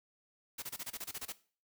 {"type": "noise bursts", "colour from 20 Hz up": "white", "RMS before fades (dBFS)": -41, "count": 11, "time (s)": [0.58, 1.325], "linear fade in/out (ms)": 10, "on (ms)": 45, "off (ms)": 25, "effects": ["noise-tail reverb RT60 0.4 s tail -17 dB re dry"]}